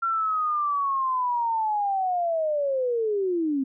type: linear sweep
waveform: sine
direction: down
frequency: 1369 to 259.6 Hz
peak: -22 dBFS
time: 0.02-3.64 s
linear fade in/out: 10 ms
effects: none